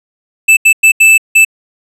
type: tone bursts at uneven times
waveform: square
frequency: 2637 Hz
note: E7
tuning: in tune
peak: -3 dBFS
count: 5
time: 0.48-0.57 / 0.65-0.73 / 0.83-0.92 / 1-1.18 / 1.35-1.45 s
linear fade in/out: 10 ms
effects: low-pass 12000 Hz 12 dB/octave